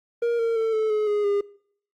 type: tone with pitch steps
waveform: triangle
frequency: 470.4 / 458.9 / 447.6 / 436.6 / 425.9 / 415.5 / 405.3 Hz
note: A#4 / A#4 / A4 / A4 / G#4 / G#4 / G#4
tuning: +16 / -27 / +30 / -13 / +44 / +1 / -42 cents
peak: -18 dBFS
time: 0.22-1.41 s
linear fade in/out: 5 ms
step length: 170 ms
effects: noise-tail reverb RT60 0.6 s tail -22 dB re dry + Opus 32 kbps